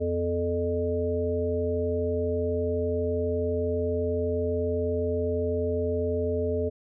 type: harmonic tone with a mistuned harmonic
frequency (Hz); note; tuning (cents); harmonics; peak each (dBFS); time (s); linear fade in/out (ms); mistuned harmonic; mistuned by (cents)
86.8; F2; -10; 1 / 3 / 5 / 7; -30 / -33 / -27 / -32; 0-6.7; 20; 3; -53
effects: none